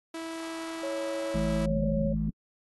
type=tone; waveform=sawtooth; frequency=327.4 Hz; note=E4; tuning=12 cents flat; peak=-31 dBFS; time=0.14-1.66 s; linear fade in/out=5 ms
type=tone with pitch glide; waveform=sine; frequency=554.4 to 549.9 Hz; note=C#5 to C#5; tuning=0 to -14 cents; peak=-31 dBFS; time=0.83-2.13 s; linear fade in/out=5 ms; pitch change=-14 cents; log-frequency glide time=1.51-1.64 s
type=harmonic tone; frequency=53.5 Hz; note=A1; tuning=48 cents flat; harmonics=1 / 3 / 4; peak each=-32 / -30 / -30 dBFS; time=1.34-2.3 s; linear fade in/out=10 ms
effects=AAC 32 kbps